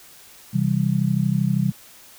sine chord, C major, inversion none, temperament just, 130.81 / 163.52 / 196.22 Hz, C3 / E3 / G3, 0 / -14 / +2 cents, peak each -22 / -22 / -22 dBFS, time 0.53-1.72 s, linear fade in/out 20 ms, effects white hiss -47 dBFS RMS until 2.18 s

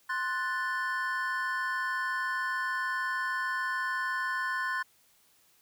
triangle chord, F# diminished, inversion second, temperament equal, 1046.5 / 1480 / 1760 Hz, C6 / F#6 / A6, 0 / 0 / 0 cents, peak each -32 dBFS, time 0.09-4.83 s, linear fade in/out 10 ms, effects white hiss -65 dBFS RMS until 5.61 s

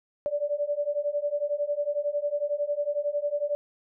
sine beating tone pair, 577 / 588 Hz, D5 / D5, -31 / +2 cents, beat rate 11 Hz, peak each -29 / -28 dBFS, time 0.26-3.55 s, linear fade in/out 0 ms, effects none

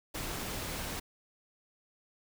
pink noise, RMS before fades -38 dBFS, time 0.14-1 s, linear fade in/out 10 ms, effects none

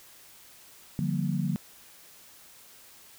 sine chord, G minor seventh, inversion second, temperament just, 147 / 176.4 / 196 / 235.2 Hz, D3 / F3 / G3 / Bb3, +2 / +18 / 0 / +16 cents, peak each -30 / -30 / -33 / -34 dBFS, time 0.99-1.56 s, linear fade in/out 0 ms, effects white hiss -53 dBFS RMS until 3.18 s

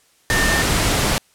sine tone in noise, 1800 Hz, A6, 39 cents sharp, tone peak -19 dBFS, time 0.3-0.62 s, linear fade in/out 0 ms, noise pink, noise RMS -18 dBFS, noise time 0.3-1.18 s, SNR -4 dB, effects white hiss -57 dBFS RMS until 1.34 s + low-pass 11000 Hz 12 dB/octave

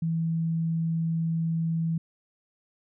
sine tone, 164 Hz, E3, 9 cents flat, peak -24 dBFS, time 0.02-1.98 s, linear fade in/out 5 ms, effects none

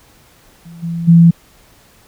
sine tone with level steps, 168.3 Hz, E3, 36 cents sharp, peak -32 / -18 / -3 dBFS, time 0.65-1.31 s, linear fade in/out 10 ms, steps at 0.82 / 1.07 s, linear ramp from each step 20 ms, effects pink hiss -48 dBFS RMS until 2.07 s

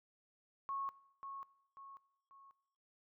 sine tone with echo, 1098 Hz, C#6, 17 cents flat, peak -38 dBFS, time 0.69-0.89 s, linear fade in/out 0 ms, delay 540 ms, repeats 3, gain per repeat -7 dB, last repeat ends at 2.51 s, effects noise-tail reverb RT60 0.8 s tail -20 dB re dry

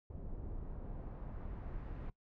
brown noise with low-pass filter sweep, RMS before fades -44 dBFS, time 0.1-2.1 s, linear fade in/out 5 ms, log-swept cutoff 610 to 1900 Hz, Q 0.8, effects noise-tail reverb RT60 0.1 s tail -20 dB re dry

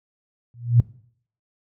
sine tone with exponential growth, 119.2 Hz, A#2, 39 cents sharp, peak -7 dBFS, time 0.54-0.8 s, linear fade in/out 0 ms, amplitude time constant 56 ms, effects noise-tail reverb RT60 0.6 s tail -21 dB re dry + high-pass 60 Hz 12 dB/octave

